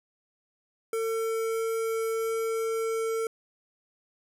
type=tone with notch filter; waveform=square; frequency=450.1 Hz; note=A4; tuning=39 cents sharp; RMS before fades=-29 dBFS; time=0.93-3.27 s; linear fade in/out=2 ms; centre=3800 Hz; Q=0.84; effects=resampled to 32000 Hz